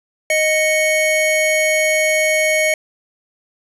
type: tone pair together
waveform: square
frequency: 622.3 / 2218 Hz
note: D#5 / C#7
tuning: 0 / 0 cents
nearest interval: octave + minor seventh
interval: 2200 cents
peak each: -17 dBFS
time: 0.3-2.74 s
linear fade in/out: 2 ms
effects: resampled to 32000 Hz + 8-bit